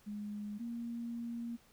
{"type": "tone pair in turn", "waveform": "sine", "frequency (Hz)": [207.7, 234.5], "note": ["G#3", "A#3"], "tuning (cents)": [0, 11], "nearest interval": "major second", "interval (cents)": 211, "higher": "second", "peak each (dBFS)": [-39, -38], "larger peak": "second", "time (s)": [[0.06, 0.59], [0.59, 1.57]], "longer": "second", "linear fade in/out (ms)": 20, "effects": ["pink hiss -66 dBFS RMS until 1.72 s"]}